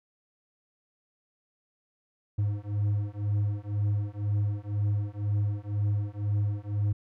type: beating tone pair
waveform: triangle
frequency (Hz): 102 / 104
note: G#2 / G#2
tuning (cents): -31 / +3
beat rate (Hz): 2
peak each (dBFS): -27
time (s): 2.38-6.93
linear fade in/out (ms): 10
effects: none